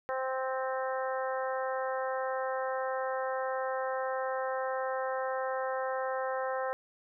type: harmonic tone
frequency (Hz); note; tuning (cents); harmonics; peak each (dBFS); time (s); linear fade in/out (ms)
261.6; C4; 0; 2 / 3 / 4 / 5 / 6 / 7; -33 / -37 / -39 / -41 / -43 / -44; 0.09-6.73; 0
effects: none

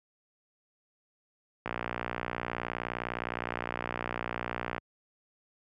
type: click train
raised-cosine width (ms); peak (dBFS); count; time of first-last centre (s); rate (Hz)
0.5; -17; 187; 1.66-4.781; 59.6
effects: high-pass 80 Hz 12 dB/octave

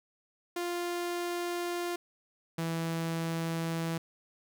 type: tone pair in turn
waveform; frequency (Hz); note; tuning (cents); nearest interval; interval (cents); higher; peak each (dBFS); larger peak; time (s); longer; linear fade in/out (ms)
sawtooth; 349.2 / 164.8; F4 / E3; 0 / 0; octave + minor second; 1300; first; -28 / -27; second; 0.56-1.96 / 2.58-3.98; neither; 5
effects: none

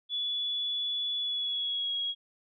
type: tone with pitch glide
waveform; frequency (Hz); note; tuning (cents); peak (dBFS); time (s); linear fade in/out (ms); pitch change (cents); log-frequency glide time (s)
sine; 3425 to 3308; A7 to G#7; -47 to -8; -29; 0.09-2.15; 50; -61; 1.19-1.92
effects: none

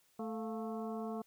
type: harmonic tone with a mistuned harmonic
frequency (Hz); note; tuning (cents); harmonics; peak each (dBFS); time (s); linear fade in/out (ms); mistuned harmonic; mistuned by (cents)
220; A3; 0; 1 / 2 / 3 / 4 / 5 / 6; -40 / -43 / -45 / -53 / -50 / -56; 0.19-1.22; 5; 3; +91
effects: white hiss -71 dBFS RMS until 1.26 s

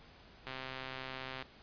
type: click train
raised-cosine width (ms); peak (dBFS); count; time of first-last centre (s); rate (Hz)
0.3; -26; 126; 0.47-1.424; 131
effects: pink hiss -58 dBFS RMS until 1.62 s + resampled to 11025 Hz

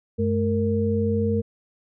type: tone cluster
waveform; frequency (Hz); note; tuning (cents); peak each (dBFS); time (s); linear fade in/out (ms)
sine; 95.8 / 215.8 / 462.7; G2 / A3 / A#4; -39 / -33 / -13; -24; 0.18-1.42; 20
effects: none

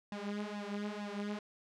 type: tone with flanger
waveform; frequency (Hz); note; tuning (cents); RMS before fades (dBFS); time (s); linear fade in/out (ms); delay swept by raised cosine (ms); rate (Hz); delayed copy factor
sawtooth; 206; G#3; -14; -40; 0.12-1.39; 2; 1.1 to 5.5; 2.2; +0.85
effects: low-pass 5000 Hz 12 dB/octave

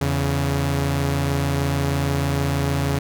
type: tone pair together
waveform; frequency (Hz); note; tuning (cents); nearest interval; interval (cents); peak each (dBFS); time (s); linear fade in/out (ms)
sawtooth; 83 / 139.59; E2 / C#3; +12 / +12; major sixth; 900; -20 / -17; 0.01-2.99; 5
effects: none

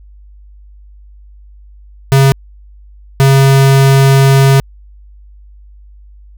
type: tone bursts at uneven times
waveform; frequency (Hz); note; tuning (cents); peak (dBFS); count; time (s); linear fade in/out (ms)
square; 136; C#3; -33; -5; 2; 2.12-2.32 / 3.2-4.6; 0
effects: added 50 Hz sine -35 dBFS peak until 6.37 s

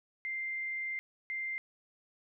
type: tone bursts at uneven times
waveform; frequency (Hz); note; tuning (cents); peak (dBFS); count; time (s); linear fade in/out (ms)
sine; 2093; C7; 0; -34; 2; 0.25-0.99 / 1.3-1.58; 0
effects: none

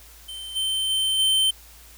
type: tone with level steps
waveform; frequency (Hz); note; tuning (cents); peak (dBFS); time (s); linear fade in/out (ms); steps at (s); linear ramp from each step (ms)
square; 3100; G7; -20; -34 / -23 / -21 / -18; 0.28-1.51; 10; 0.55 / 0.89 / 1.18; 20
effects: added 57 Hz sine -49 dBFS peak until 1.97 s + white hiss -49 dBFS RMS until 1.97 s

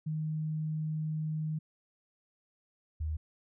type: tone pair in turn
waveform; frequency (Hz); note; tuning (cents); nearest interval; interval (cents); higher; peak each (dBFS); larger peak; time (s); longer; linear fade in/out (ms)
sine; 155.56 / 77.78; D#3 / D#2; 0 / 0; octave; 1200; first; -31 / -31; neither; 0.06-1.59 / 3-3.17; first; 10
effects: none

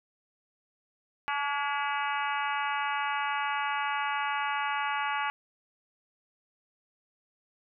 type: harmonic tone with a mistuned harmonic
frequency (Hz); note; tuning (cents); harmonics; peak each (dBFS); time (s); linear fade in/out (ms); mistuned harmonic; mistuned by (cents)
285.9; D4; -46; 3 / 4 / 5 / 6 / 7 / 8 / 9 / 10; -32 / -34 / -36 / -38 / -39 / -40 / -41 / -42; 1.28-5.3; 0; 6; -48
effects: none

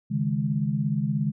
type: chord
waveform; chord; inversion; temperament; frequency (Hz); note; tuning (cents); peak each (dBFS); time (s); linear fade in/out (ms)
sine; C# suspended second; none; equal; 138.59 / 155.56 / 207.7; C#3 / D#3 / G#3; 0 / 0 / 0; -27; 0.1-1.32; 20
effects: none

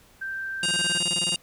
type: tone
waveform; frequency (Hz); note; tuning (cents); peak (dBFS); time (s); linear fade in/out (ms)
sine; 1568; G6; 0; -29; 0.21-0.99; 10
type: tone bursts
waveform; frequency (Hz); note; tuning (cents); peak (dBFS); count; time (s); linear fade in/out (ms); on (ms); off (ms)
sawtooth; 174.61; F3; 0; -28; 14; 0.63-1.347; 2; 28; 25
type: harmonic tone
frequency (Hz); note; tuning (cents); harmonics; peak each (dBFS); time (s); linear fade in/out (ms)
939; A#5; +12; 3 / 4 / 5 / 6 / 7 / 8 / 9 / 10; -25 / -34 / -32 / -41 / -38 / -35 / -37 / -33; 0.63-1.36; 2
effects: pink hiss -56 dBFS RMS until 1.42 s

